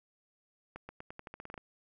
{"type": "accelerating click train", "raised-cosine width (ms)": 0.5, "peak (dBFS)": -29, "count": 12, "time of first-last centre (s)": [0.76, 1.578], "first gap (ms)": 130, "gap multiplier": 0.88, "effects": []}